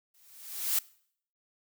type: noise with exponential growth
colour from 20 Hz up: blue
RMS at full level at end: -25 dBFS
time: 0.14-0.79 s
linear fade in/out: 5 ms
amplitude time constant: 140 ms
effects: noise-tail reverb RT60 0.6 s tail -22 dB re dry